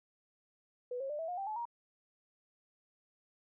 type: tone with pitch steps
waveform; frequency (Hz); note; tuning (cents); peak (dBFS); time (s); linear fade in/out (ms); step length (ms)
sine; 493.9 / 541.7 / 594.2 / 651.7 / 714.8 / 784 / 859.9 / 943.2; B4 / C#5 / D5 / E5 / F5 / G5 / A5 / A#5; 0 / -40 / +20 / -20 / +40 / 0 / -40 / +20; -36; 0.91-1.654; 5; 93
effects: none